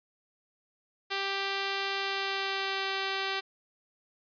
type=tone with pitch glide; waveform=5% pulse; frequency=392.5 to 388 Hz; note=G4 to G4; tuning=+2 to -18 cents; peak=-18 dBFS; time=1.1-3.41 s; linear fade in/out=20 ms; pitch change=-20 cents; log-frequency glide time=1.97-2.88 s; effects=resampled to 11025 Hz